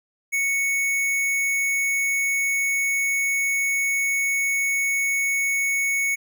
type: tone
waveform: square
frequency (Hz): 2217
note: C#7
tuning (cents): 0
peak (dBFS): -21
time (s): 0.32-6.16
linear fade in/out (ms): 20
effects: none